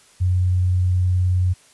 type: tone with vibrato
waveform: sine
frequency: 91 Hz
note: F#2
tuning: 28 cents flat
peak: -15 dBFS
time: 0.2-1.54 s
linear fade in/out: 20 ms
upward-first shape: triangle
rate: 19 Hz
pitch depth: 16 cents each way
effects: white hiss -52 dBFS RMS until 1.73 s + resampled to 24000 Hz